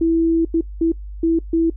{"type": "tone bursts at uneven times", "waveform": "sine", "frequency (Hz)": 329.6, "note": "E4", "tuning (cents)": 0, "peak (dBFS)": -13, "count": 5, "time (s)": [[0.01, 0.45], [0.54, 0.61], [0.81, 0.92], [1.23, 1.39], [1.53, 1.7]], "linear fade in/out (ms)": 5, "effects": ["noise-tail reverb RT60 0.1 s tail -21 dB re dry", "added 50 Hz sine -29 dBFS peak until 1.76 s"]}